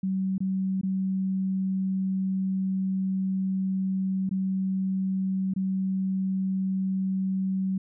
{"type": "tone with dropouts", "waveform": "sine", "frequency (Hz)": 190.2, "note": "F#3", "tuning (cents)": 48, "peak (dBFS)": -24, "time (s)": [0.03, 7.78], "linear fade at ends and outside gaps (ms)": 5, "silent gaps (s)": [[0.381, 0.404], [0.813, 0.832], [4.293, 4.31], [5.538, 5.561]], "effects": []}